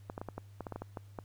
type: clicks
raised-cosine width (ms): 1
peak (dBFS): -25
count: 12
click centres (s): 0.099 / 0.179 / 0.215 / 0.287 / 0.38 / 0.607 / 0.668 / 0.723 / 0.76 / 0.82 / 0.972 / 1.188
effects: added 100 Hz sine -51 dBFS peak until 1.24 s + pink hiss -68 dBFS RMS until 1.24 s